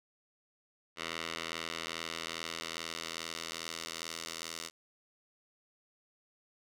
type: tone with band-pass filter sweep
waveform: 10% pulse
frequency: 82.41 Hz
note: E2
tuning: in tune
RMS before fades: -41 dBFS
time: 0.96-4.71 s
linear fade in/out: 50 ms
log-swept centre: 2800 to 5800 Hz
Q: 0.9
effects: none